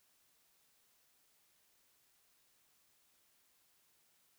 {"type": "silence", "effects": ["white hiss -73 dBFS RMS until 4.38 s"]}